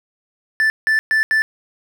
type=tone bursts at uneven times; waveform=triangle; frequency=1760 Hz; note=A6; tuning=in tune; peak=-11 dBFS; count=4; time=0.6-0.7 / 0.87-0.99 / 1.11-1.23 / 1.31-1.42 s; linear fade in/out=0 ms; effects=none